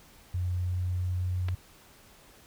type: tone with pitch glide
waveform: sine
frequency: 90.1 to 90.83 Hz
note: F#2 to F#2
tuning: -45 to -32 cents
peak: -27 dBFS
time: 0.34-1.55 s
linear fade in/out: 5 ms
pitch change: +13 cents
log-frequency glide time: 0.62-1.42 s
type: clicks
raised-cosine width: 0.3 ms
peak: -24 dBFS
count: 2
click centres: 1.485 / 1.488 s
effects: pink hiss -56 dBFS RMS until 2.46 s